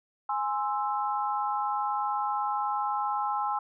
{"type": "chord", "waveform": "sine", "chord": "Ab augmented", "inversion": "none", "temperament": "equal", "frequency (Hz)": [830.6, 1046.5, 1318.5], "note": ["Ab5", "C6", "E6"], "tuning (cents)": [0, 0, 0], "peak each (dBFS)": [-29, -32, -33], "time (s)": [0.29, 3.59], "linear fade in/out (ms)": 5, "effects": []}